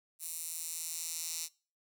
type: tone with high-pass filter sweep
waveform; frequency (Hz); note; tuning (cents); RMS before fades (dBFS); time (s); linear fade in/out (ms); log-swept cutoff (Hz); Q
10% pulse; 163.9; E3; -10; -40; 0.19-1.49; 50; 9400 to 6000; 1.4
effects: noise-tail reverb RT60 0.4 s tail -24 dB re dry